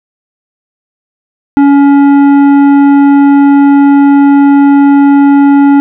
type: tone with tanh clipping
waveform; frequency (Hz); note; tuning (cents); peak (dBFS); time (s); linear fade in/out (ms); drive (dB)
triangle; 281.5; C#4; +27; -3; 1.57-5.8; 0; 15
effects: none